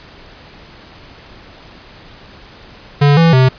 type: tone with pitch steps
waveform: square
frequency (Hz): 143.9 / 165.8 / 129.7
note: D3 / E3 / C3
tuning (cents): -35 / +10 / -15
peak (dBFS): -7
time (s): 3.01-3.49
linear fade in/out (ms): 10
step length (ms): 160
effects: pink hiss -39 dBFS RMS until 3.58 s + resampled to 11025 Hz